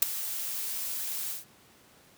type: noise with ADSR envelope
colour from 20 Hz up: blue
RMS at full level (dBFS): -17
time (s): 0.02-1.45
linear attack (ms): 6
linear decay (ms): 7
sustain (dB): -17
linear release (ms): 150
effects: pink hiss -58 dBFS RMS until 2.17 s + high-pass 100 Hz 12 dB/octave